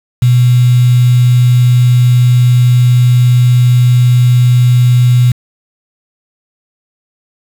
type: tone with quantisation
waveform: sine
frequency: 123.47 Hz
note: B2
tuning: in tune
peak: -4 dBFS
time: 0.22-5.32 s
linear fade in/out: 5 ms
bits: 4
effects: none